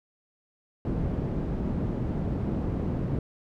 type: low-pass noise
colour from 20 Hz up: white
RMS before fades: -29 dBFS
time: 0.85-3.19 s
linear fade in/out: 2 ms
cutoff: 230 Hz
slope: 12 dB/octave
effects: none